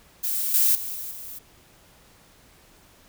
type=noise with level steps; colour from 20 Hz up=violet; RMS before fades=-26 / -19 / -32 / -34 / -38 dBFS; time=0.23-1.39 s; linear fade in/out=10 ms; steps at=0.54 / 0.75 / 0.95 / 1.11 s; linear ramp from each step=2 ms; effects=pink hiss -55 dBFS RMS until 3.08 s